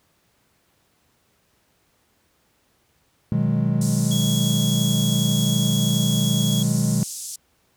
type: chord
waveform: triangle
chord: G# minor seventh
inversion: first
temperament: equal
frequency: 123.47 / 155.56 / 185 / 207.7 Hz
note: B2 / D#3 / F#3 / G#3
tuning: 0 / 0 / 0 / 0 cents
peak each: -21 / -21 / -24 / -21 dBFS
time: 3.32-7.03 s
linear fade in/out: 0 ms
type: band-pass noise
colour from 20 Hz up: pink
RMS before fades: -33 dBFS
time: 3.81-7.36 s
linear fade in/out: 5 ms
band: 5900 to 10000 Hz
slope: 24 dB/octave
type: tone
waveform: 35% pulse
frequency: 3333 Hz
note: G#7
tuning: 5 cents sharp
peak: -24 dBFS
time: 4.11-6.63 s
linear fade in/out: 5 ms
effects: pink hiss -64 dBFS RMS until 7.76 s + high-pass 60 Hz 12 dB/octave